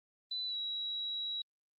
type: tone with pitch glide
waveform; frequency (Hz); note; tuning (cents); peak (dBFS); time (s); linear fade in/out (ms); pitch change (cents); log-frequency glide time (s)
sine; 3994 to 3878; B7 to B7; +19 to -32; -35; 0.31-1.42; 5; -51; 0.46-0.57
effects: Opus 32 kbps